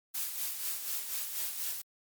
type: noise with tremolo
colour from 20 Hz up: blue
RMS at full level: -34 dBFS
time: 0.14-1.82 s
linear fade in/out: 10 ms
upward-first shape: sine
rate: 4.1 Hz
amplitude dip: 50%
effects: Opus 48 kbps